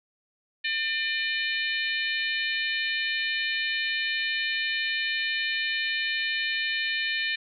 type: harmonic tone with a mistuned harmonic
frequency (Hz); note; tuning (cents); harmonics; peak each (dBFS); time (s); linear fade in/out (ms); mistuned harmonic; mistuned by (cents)
599; D5; +34; 3 / 4 / 5 / 6 / 7; -29 / -31 / -33 / -35 / -36; 0.64-7.36; 10; 6; +36
effects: none